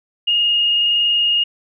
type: tone with frequency modulation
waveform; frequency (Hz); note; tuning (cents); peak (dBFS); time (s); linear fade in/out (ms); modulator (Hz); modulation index
sine; 2851; F7; +35; -13; 0.27-1.44; 10; 21.5; 0.98
effects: none